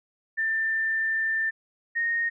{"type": "tone pair in turn", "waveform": "sine", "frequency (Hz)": [1786, 1855.5], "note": ["A6", "A#6"], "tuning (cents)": [25, -9], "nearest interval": "minor second", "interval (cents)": 66, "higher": "second", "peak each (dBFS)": -23, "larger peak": "neither", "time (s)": [[0.37, 1.51], [1.95, 2.3]], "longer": "first", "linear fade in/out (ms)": 20, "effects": []}